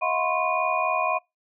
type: tone cluster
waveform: sine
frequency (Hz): 638 / 719 / 1018 / 1082 / 2453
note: D#5 / F#5 / C6 / C#6 / D#7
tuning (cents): +43 / -50 / -48 / -42 / -25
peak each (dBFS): -28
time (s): 0.01-1.19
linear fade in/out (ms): 20
effects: noise-tail reverb RT60 0.2 s tail -25 dB re dry